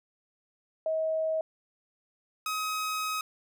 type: tone pair in turn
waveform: sine / sawtooth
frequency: 637 / 1267 Hz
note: D#5 / D#6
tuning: +41 / +31 cents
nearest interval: octave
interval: 1190 cents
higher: second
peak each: -26 dBFS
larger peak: neither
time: 0.86-1.41 / 2.46-3.21 s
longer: second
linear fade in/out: 2 ms
effects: none